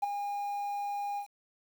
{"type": "tone with ADSR envelope", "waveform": "triangle", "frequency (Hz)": 812, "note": "G#5", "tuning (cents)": -39, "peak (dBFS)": -20, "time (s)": [0.02, 1.27], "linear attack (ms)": 17, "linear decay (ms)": 11, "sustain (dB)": -10, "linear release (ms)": 88, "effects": ["tanh soft clip ceiling -22 dBFS", "9-bit"]}